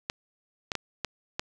clicks, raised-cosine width 0.2 ms, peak -12 dBFS, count 5, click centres 0.099 / 0.718 / 0.753 / 1.047 / 1.395 s, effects none

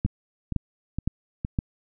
two click trains, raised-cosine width 5 ms, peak -11 / -15 dBFS, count 4 / 4, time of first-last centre 0.05-1.588 / 0.06-1.449 s, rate 1.95 / 2.16 Hz, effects none

